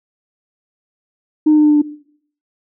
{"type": "tone with pitch steps", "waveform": "sine", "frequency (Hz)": [306.4, 304.3, 302.2, 300.1, 298, 296], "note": ["D#4", "D#4", "D4", "D4", "D4", "D4"], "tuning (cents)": [-27, -38, 50, 38, 25, 14], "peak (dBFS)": -6, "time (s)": [1.46, 1.82], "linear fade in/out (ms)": 10, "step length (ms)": 60, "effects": ["noise-tail reverb RT60 0.6 s tail -19 dB re dry", "tanh soft clip ceiling -4 dBFS"]}